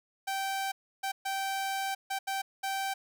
sawtooth tone bursts at uneven times, 778 Hz, G5, 13 cents flat, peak -27 dBFS, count 6, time 0.27-0.72 / 1.03-1.12 / 1.25-1.95 / 2.1-2.19 / 2.27-2.42 / 2.63-2.94 s, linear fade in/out 10 ms, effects none

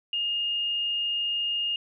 sine tone, 2837 Hz, F7, 27 cents sharp, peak -25 dBFS, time 0.13-1.76 s, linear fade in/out 2 ms, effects none

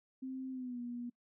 sine tone with pitch glide, 261.6 to 241.3 Hz, C4 to B3, 0 to -40 cents, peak -39 dBFS, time 0.22-1.1 s, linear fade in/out 10 ms, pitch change -140 cents, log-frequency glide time 0.51-0.8 s, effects noise-tail reverb RT60 0.1 s tail -24 dB re dry

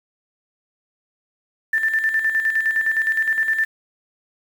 sine tone with tremolo, 1776 Hz, A6, 16 cents sharp, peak -15 dBFS, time 1.73-3.65 s, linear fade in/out 5 ms, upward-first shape square, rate 9.7 Hz, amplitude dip 55%, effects 7-bit

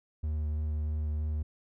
triangle tone with vibrato, 76.2 Hz, D#2, 36 cents flat, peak -27 dBFS, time 0.23-1.43 s, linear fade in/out 10 ms, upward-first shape sine, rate 3.1 Hz, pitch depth 13 cents each way, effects none

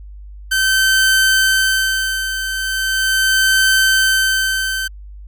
sawtooth tone with tremolo, 1543 Hz, G6, 28 cents flat, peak -7 dBFS, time 0.51-4.88 s, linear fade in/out 10 ms, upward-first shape sine, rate 0.39 Hz, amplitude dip 65%, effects added 50 Hz sine -32 dBFS peak until 5.27 s

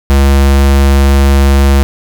square tone, 69 Hz, C#2, 7 cents flat, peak -5 dBFS, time 0.1-1.83 s, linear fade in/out 0 ms, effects none

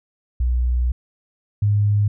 sine tone pair in turn, 61.2 / 103.31 Hz, B1 / G#2, -15 / -9 cents, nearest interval major sixth, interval 906 cents, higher second, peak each -16 / -14 dBFS, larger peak second, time 0.4-0.92 / 1.62-2.08 s, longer first, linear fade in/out 5 ms, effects none

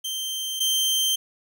sawtooth tone pair in turn, 3136 / 3136 Hz, G7 / G7, 0 / 0 cents, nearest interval unison, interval 0 cents, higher neither, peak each -24 / -17 dBFS, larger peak second, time 0.04-0.6 / 0.6-1.16 s, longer neither, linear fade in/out 10 ms, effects none

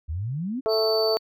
sine exponential sweep, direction up, 71.7 to 277.2 Hz, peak -26 dBFS, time 0.08-0.61 s, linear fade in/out 20 ms
harmonic tone, 219.8 Hz, A3, 2 cents flat, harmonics 2 / 3 / 4 / 5 / 6, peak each -22 / -25 / -37 / -37 / -38 dBFS, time 0.66-1.17 s, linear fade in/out 0 ms
triangle tone, 4538 Hz, C#8, 40 cents sharp, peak -25 dBFS, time 0.68-1.19 s, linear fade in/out 50 ms
effects none

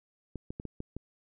clicks, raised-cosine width 3 ms, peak -25 dBFS, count 6, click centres 0.357 / 0.505 / 0.599 / 0.653 / 0.804 / 0.966 s, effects none

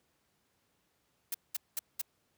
blue noise bursts, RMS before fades -34 dBFS, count 4, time 1.32-2.016 s, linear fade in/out 5 ms, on 24 ms, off 200 ms, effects pink hiss -75 dBFS RMS until 2.37 s + high-pass 80 Hz 12 dB/octave

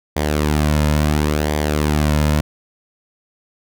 sawtooth tone with flanger, 75.2 Hz, D2, 42 cents sharp, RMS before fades -17 dBFS, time 0.16-2.41 s, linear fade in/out 5 ms, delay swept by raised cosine 0.73 to 2.63 ms, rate 0.72 Hz, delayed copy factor -0.55, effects none

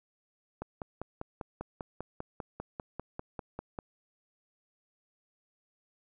click train, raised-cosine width 1 ms, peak -23 dBFS, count 17, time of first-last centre 0.62-3.788 s, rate 5.05 Hz, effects none

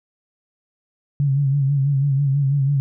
sine tone with vibrato, 139.1 Hz, C#3, 6 cents sharp, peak -15 dBFS, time 1.2-2.8 s, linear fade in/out 0 ms, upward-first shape sine, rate 6.1 Hz, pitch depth 63 cents each way, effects none

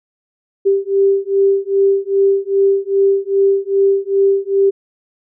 sine beating tone pair, 392 / 394.5 Hz, G4 / G4, 0 / +11 cents, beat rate 2.5 Hz, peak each -14 dBFS, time 0.65-4.71 s, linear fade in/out 20 ms, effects none

